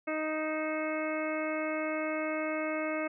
harmonic tone with a mistuned harmonic, 311.1 Hz, D#4, in tune, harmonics 1 / 2 / 3 / 4 / 5 / 6 / 7 / 8, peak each -35 / -34 / -47 / -40 / -43 / -48 / -39 / -45 dBFS, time 0.07-3.08 s, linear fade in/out 10 ms, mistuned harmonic 8, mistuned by +74 cents, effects none

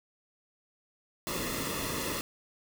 pink noise with comb filter, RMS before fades -34 dBFS, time 1.27-2.21 s, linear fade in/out 0 ms, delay 1.3 ms, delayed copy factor -0.7, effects none

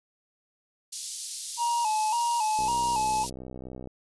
pink high-pass noise, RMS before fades -35 dBFS, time 0.92-3.3 s, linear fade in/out 10 ms, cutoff 4400 Hz, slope 24 dB/octave
triangle tone with vibrato, 902 Hz, A5, 43 cents sharp, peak -22 dBFS, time 1.57-3.27 s, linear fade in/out 50 ms, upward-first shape square, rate 1.8 Hz, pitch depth 81 cents each way
click train, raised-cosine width 2 ms, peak -27 dBFS, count 83, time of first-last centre 2.59-3.873 s, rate 63.9 Hz
effects resampled to 24000 Hz

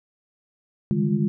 sine tone cluster, 142.5 / 155.5 / 197.1 / 205.9 / 348.1 Hz, C#3 / D#3 / G3 / G#3 / F4, +48 / -1 / +10 / -15 / -6 cents, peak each -27 / -25 / -30 / -22 / -30 dBFS, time 0.91-1.28 s, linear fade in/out 0 ms, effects none

